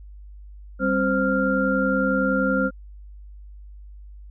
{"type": "tone cluster", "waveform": "sine", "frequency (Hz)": [196, 266.7, 521, 1393], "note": ["G3", "C4", "C5", "F6"], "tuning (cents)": [0, 33, -7, -5], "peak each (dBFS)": -24, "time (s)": [0.79, 2.71], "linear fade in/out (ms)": 50, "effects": ["added 50 Hz sine -39 dBFS peak until 4.3 s"]}